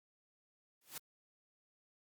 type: noise with exponential growth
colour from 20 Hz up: white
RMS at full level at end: -40 dBFS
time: 0.81-0.98 s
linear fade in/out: 5 ms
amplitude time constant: 36 ms
effects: high-pass 100 Hz 12 dB/octave + Opus 48 kbps